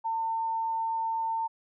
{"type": "tone", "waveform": "sine", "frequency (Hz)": 902, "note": "A5", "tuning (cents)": 43, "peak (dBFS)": -27, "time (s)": [0.04, 1.48], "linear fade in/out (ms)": 20, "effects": []}